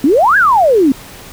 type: exponential two-way sweep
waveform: sine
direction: up then down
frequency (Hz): 252.3 to 1699 to 252.3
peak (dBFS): -6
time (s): 0.04-0.92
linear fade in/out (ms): 2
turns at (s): 0.37
effects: pink hiss -34 dBFS RMS until 1.32 s